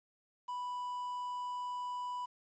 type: tone with quantisation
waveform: triangle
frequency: 987.8 Hz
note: B5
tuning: in tune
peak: -35 dBFS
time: 0.48-2.26 s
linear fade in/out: 10 ms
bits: 10
effects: resampled to 16000 Hz